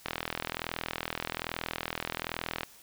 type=click train; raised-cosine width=0.3 ms; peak=-15 dBFS; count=107; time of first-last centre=0.06-2.633 s; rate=41.2 Hz; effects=white hiss -55 dBFS RMS until 2.82 s